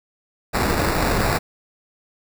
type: noise with sample-and-hold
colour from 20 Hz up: pink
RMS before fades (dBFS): -20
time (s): 0.53-1.39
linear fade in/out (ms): 20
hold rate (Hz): 3150
effects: none